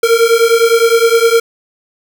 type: beating tone pair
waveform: square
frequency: 456.2 / 466 Hz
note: A#4 / A#4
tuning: -37 / -1 cents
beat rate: 9.8 Hz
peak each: -11 dBFS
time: 0.03-1.4 s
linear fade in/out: 5 ms
effects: 7-bit